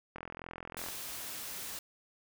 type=click train; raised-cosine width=0.5 ms; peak=-27 dBFS; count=32; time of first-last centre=0.16-0.886 s; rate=42.7 Hz
type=noise; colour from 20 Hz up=white; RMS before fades=-42 dBFS; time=0.77-1.79 s; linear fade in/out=2 ms
effects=none